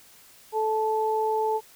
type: tone pair together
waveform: sine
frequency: 437 / 873 Hz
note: A4 / A5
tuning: -12 / -14 cents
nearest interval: octave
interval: 1198 cents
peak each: -25 dBFS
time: 0.52-1.61 s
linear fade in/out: 50 ms
effects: white hiss -53 dBFS RMS until 1.75 s